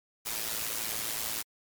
white noise with amplitude modulation, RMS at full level -31 dBFS, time 0.25-1.43 s, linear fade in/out 20 ms, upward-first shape sine, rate 111 Hz, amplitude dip 65%, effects MP3 96 kbps

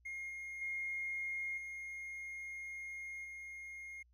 triangle tone with level steps, 2137 Hz, C7, 36 cents sharp, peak -39 / -41 / -34 / -41 / -44 dBFS, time 0.05-4.03 s, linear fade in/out 10 ms, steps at 0.29 / 0.61 / 1.57 / 3.24 s, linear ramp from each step 10 ms, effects tanh soft clip ceiling -35 dBFS + added 60 Hz sine -66 dBFS peak until 4.13 s

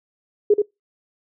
sine tone with echo, 415.3 Hz, G#4, in tune, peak -10 dBFS, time 0.5-0.54 s, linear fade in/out 5 ms, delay 80 ms, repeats 1, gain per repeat -4 dB, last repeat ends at 0.62 s, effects noise-tail reverb RT60 0.2 s tail -25 dB re dry

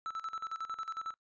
triangle tone with tremolo, 1318.5 Hz, E6, in tune, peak -33 dBFS, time 0.06-1.14 s, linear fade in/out 0 ms, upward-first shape square, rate 11 Hz, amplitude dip 80%, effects noise-tail reverb RT60 0.1 s tail -22 dB re dry + resampled to 16000 Hz

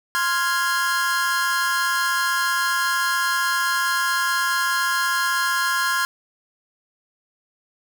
45% pulse chord, F minor, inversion second, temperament equal, 1046.5 / 1396.9 / 1661.2 Hz, C6 / F6 / Ab6, 0 / 0 / 0 cents, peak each -24 dBFS, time 0.15-6.05 s, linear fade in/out 0 ms, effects none

